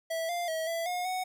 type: tone with pitch steps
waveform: square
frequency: 655 / 697 / 643 / 666 / 718 / 741 Hz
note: E5 / F5 / E5 / E5 / F5 / F#5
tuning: -11 / -4 / -43 / +18 / +48 / +2 cents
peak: -31 dBFS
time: 0.1-1.24 s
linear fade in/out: 10 ms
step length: 190 ms
effects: none